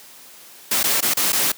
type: noise with dropouts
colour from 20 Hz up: white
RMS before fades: -19 dBFS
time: 0.71-1.52 s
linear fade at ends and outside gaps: 5 ms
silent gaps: 0.831-0.839 / 1.007-1.025 / 1.138-1.169 / 1.322-1.329 s
effects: white hiss -44 dBFS RMS until 1.57 s + high-pass 150 Hz 12 dB/octave